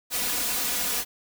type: noise with comb filter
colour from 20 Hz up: white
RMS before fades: -27 dBFS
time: 0.1-1.05 s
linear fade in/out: 50 ms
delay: 4.1 ms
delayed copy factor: +0.9
effects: none